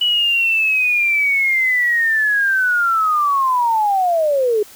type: linear sweep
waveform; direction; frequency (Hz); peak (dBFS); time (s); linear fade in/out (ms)
sine; down; 2955 to 406.3; -13; 0.01-4.63; 5
effects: white hiss -42 dBFS RMS until 4.75 s